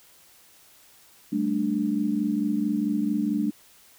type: chord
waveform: sine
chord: G suspended second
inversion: none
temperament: just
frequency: 196 / 220.5 / 294 Hz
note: G3 / A3 / D4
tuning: 0 / +4 / +2 cents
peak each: -29 / -26 / -26 dBFS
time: 1.32-3.51 s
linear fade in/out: 10 ms
effects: white hiss -55 dBFS RMS until 3.98 s